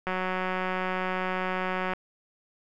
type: click train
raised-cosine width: 0.5 ms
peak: -15 dBFS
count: 346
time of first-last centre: 0.07-1.935 s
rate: 185 Hz
effects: none